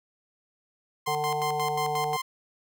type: tone with tremolo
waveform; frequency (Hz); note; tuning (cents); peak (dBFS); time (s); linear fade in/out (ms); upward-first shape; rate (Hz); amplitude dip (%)
sawtooth; 1046.5; C6; 0; -25; 1.06-2.22; 10; square; 5.6; 75
type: harmonic tone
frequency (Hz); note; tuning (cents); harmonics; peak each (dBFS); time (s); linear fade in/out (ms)
150.1; D3; +38; 1 / 3 / 5 / 6; -37 / -32 / -28 / -36; 1.07-2.17; 10
effects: none